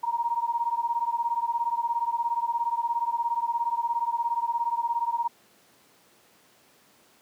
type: beating tone pair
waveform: sine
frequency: 932.3 / 949.3 Hz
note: A#5 / A#5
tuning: 0 / +31 cents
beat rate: 17 Hz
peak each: -27 / -28 dBFS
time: 0.03-5.28 s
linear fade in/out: 10 ms
effects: pink hiss -59 dBFS RMS until 7.21 s + high-pass 200 Hz 12 dB/octave